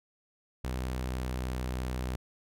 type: tone with pitch glide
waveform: sawtooth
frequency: 63.4 to 63.03 Hz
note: B1 to B1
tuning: +46 to +36 cents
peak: -28 dBFS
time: 0.64-2.16 s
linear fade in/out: 5 ms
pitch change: -10 cents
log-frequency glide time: 0.87-1.59 s
effects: none